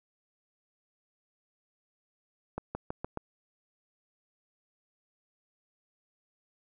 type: accelerating click train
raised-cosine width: 1 ms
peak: -20 dBFS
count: 5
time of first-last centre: 2.58-3.174 s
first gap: 170 ms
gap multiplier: 0.91
effects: none